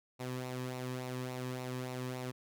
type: tone with flanger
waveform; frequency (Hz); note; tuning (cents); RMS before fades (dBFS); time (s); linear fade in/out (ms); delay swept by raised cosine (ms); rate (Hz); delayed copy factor
sawtooth; 127; B2; +49; -40; 0.19-2.32; 20; 0.61 to 1.45; 3.5; -0.55
effects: none